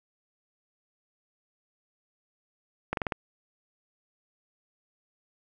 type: slowing click train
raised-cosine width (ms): 0.5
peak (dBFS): -13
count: 5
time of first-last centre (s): 2.93-3.122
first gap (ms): 42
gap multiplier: 1.09
effects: none